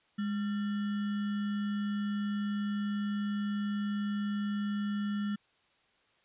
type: tone with sample-and-hold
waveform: sine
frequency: 205.7 Hz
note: G#3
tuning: 16 cents flat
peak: -30 dBFS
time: 0.18-5.36 s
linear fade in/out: 10 ms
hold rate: 1575 Hz
effects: white hiss -69 dBFS RMS until 6.24 s + resampled to 8000 Hz